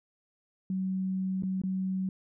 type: tone with dropouts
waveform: sine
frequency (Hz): 188.5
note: F#3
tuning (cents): +32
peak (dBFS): -28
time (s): 0.7-2.09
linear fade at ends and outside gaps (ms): 2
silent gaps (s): 1.424-1.434 / 1.617-1.636
effects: none